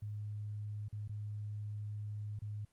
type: tone with dropouts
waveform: sine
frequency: 104.7 Hz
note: G#2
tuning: 15 cents sharp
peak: -39 dBFS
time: 0.02-2.65 s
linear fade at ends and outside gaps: 5 ms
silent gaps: 0.884-0.926 / 1.078-1.093 / 2.391-2.419 s
effects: pink hiss -75 dBFS RMS until 2.72 s + Opus 32 kbps